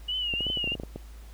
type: tone with vibrato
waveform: sine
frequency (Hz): 2900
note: F#7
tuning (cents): -35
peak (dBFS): -27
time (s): 0.08-0.75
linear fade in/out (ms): 10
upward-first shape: triangle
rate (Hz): 2.9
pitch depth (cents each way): 95
type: clicks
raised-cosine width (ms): 2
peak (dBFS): -22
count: 12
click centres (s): 0.338 / 0.407 / 0.467 / 0.501 / 0.573 / 0.642 / 0.675 / 0.72 / 0.753 / 0.799 / 0.835 / 0.96
effects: added 54 Hz sine -42 dBFS peak until 1.33 s + pink hiss -56 dBFS RMS until 1.33 s